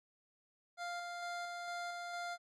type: tone with tremolo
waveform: 25% pulse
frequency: 698.5 Hz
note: F5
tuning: in tune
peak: -36 dBFS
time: 0.77-2.38 s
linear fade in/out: 50 ms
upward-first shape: square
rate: 2.2 Hz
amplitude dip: 25%
effects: low-pass 7000 Hz 12 dB/octave